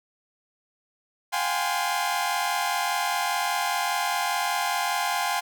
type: tone cluster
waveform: sawtooth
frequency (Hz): 710 / 792 / 837 / 1035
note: F5 / G5 / G#5 / C6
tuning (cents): +28 / +18 / +13 / -19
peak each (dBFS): -26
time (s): 1.32-5.41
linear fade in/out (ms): 20
effects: none